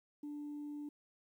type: tone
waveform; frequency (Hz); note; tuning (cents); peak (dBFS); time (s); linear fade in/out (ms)
sine; 293.7; D4; 0; -40; 0.23-0.89; 5
effects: tanh soft clip ceiling -39 dBFS + 12-bit